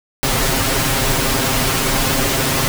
pink noise with comb filter, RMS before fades -17 dBFS, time 0.23-2.68 s, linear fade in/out 0 ms, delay 7.5 ms, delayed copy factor +1, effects none

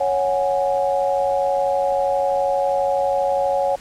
sine chord, C# suspended fourth, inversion none, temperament just, 554.4 / 739.2 / 831.5 Hz, C#5 / F#5 / G#5, 0 / -2 / +2 cents, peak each -19 / -22 / -24 dBFS, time 0-3.76 s, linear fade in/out 10 ms, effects pink hiss -43 dBFS RMS until 3.8 s + low-pass 10000 Hz 12 dB/octave

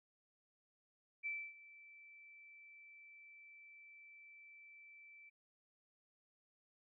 sine tone with ADSR envelope, 2326 Hz, D7, 17 cents flat, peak -38 dBFS, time 1.23-5.3 s, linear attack 31 ms, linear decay 270 ms, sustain -19 dB, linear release 15 ms, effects none

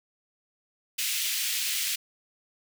pink high-pass noise, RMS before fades -29 dBFS, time 0.98-1.96 s, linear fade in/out 10 ms, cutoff 2300 Hz, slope 24 dB/octave, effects none

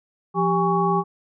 sine tone cluster, 173.3 / 392.9 / 820 / 1119 Hz, F3 / G4 / G#5 / C#6, -13 / +4 / -22 / +16 cents, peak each -23 dBFS, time 0.34-1.04 s, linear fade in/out 50 ms, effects none

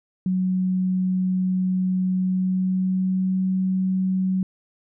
sine tone with pitch glide, 185.2 to 187.57 Hz, F#3 to F#3, +2 to +24 cents, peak -19 dBFS, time 0.26-4.43 s, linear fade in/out 2 ms, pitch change +22 cents, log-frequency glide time 2.13-3.43 s, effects none

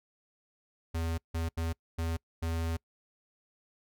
square tone bursts at uneven times, 82.41 Hz, E2, in tune, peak -31 dBFS, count 5, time 0.94-1.18 / 1.34-1.49 / 1.57-1.73 / 1.98-2.17 / 2.42-2.77 s, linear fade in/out 10 ms, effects noise-tail reverb RT60 0.1 s tail -25 dB re dry

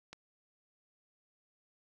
click, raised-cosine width 0.2 ms, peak -29 dBFS, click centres 0.13 s, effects none

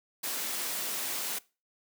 white high-pass noise, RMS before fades -34 dBFS, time 0.23-1.39 s, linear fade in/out 10 ms, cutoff 190 Hz, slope 24 dB/octave, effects noise-tail reverb RT60 0.3 s tail -21 dB re dry

